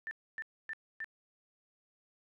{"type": "tone bursts", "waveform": "sine", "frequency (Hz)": 1780, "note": "A6", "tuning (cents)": 20, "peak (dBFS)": -37, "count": 4, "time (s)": [0.07, 1.044], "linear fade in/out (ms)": 0, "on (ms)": 41, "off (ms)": 270, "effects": []}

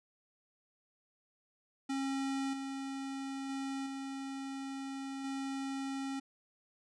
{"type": "tone with level steps", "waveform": "square", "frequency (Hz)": 271.2, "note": "C#4", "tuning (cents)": -38, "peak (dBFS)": [-34, -39, -37, -40, -37], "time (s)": [1.89, 6.2], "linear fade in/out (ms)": 10, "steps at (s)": [2.53, 3.49, 3.86, 5.24], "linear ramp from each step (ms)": 5, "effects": ["resampled to 22050 Hz"]}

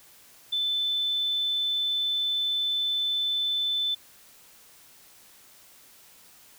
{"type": "tone", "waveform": "sine", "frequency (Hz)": 3520, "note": "A7", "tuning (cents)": 0, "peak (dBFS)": -24, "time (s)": [0.52, 3.95], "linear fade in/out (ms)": 10, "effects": ["white hiss -54 dBFS RMS until 6.58 s"]}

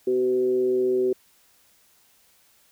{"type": "tone with frequency modulation", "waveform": "sine", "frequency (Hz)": 379.1, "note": "F#4", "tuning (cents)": 42, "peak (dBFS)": -19, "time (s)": [0.07, 1.13], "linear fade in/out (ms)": 5, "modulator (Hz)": 126, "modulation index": 0.43, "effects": ["white hiss -60 dBFS RMS until 2.71 s"]}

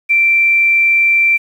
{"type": "tone", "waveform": "sine", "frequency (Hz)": 2349, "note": "D7", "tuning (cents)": 0, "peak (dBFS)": -8, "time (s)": [0.09, 1.38], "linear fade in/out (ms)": 20, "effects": ["7-bit"]}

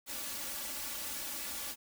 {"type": "noise with comb filter", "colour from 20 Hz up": "white", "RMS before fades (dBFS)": -40, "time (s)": [0.06, 1.76], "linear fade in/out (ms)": 50, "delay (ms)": 3.5, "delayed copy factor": 0.9, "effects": []}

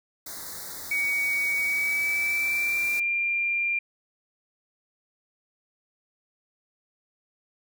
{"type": "band-stop noise", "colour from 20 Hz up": "white", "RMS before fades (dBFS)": -38, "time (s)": [0.26, 3], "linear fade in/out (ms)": 5, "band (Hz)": [2100, 3700], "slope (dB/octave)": 96}
{"type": "tone with pitch glide", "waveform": "sine", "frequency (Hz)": [2253, 2387], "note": ["C#7", "D7"], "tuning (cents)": [28, 28], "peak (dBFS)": -23, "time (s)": [0.91, 3.79], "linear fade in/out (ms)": 5, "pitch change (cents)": 100, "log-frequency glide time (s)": [1.6, 3.05]}
{"effects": []}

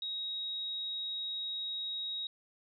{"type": "tone", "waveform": "sine", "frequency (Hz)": 3792, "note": "A#7", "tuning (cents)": 29, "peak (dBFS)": -35, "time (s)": [0.02, 2.27], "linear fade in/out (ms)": 2, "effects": []}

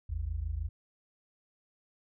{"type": "tone pair together", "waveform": "sine", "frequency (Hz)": [53.86, 80.4], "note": ["A1", "E2"], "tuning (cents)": [-36, -43], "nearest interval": "perfect fifth", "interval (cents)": 693, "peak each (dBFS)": [-35, -34], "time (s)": [0.09, 0.69], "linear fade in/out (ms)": 10, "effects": []}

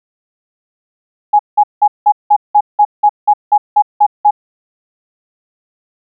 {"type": "tone bursts", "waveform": "sine", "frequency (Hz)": 833, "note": "G#5", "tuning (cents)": 5, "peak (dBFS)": -4, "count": 13, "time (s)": [1.33, 4.309], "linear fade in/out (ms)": 10, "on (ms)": 63, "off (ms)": 180, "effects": []}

